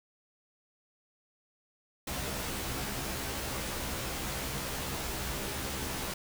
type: noise with comb filter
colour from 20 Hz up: pink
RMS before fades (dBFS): -36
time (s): 2.07-6.14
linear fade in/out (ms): 5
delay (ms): 15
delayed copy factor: +0.8
effects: none